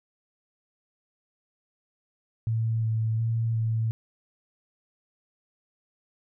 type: tone with pitch steps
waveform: sine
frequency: 112.8 / 111.3 / 114.1 / 112.3 Hz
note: A2 / A2 / A#2 / A2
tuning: +44 / +20 / -37 / +36 cents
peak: -23 dBFS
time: 2.47-3.91 s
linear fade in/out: 0 ms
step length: 360 ms
effects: none